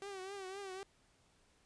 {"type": "tone with vibrato", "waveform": "sawtooth", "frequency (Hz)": 387.2, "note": "G4", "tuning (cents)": -21, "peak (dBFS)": -40, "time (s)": [0.02, 0.83], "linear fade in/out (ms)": 0, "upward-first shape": "triangle", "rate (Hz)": 3.9, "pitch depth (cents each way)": 90, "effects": ["pink hiss -71 dBFS RMS until 1.65 s", "resampled to 22050 Hz"]}